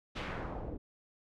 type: noise with low-pass filter sweep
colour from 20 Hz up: pink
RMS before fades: -40 dBFS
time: 0.15-0.78 s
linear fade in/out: 20 ms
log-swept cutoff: 3500 to 360 Hz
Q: 1.3
effects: none